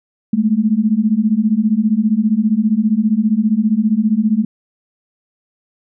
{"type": "beating tone pair", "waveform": "sine", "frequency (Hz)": [207.7, 222.7], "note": ["G#3", "A3"], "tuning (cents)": [0, 21], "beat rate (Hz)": 15, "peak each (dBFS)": [-15, -14], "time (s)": [0.33, 4.45], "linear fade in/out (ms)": 5, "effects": []}